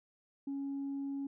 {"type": "tone", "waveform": "sine", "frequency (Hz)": 277.2, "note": "C#4", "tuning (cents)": 0, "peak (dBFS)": -34, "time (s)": [0.47, 1.27], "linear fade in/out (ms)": 5, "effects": ["tanh soft clip ceiling -33 dBFS"]}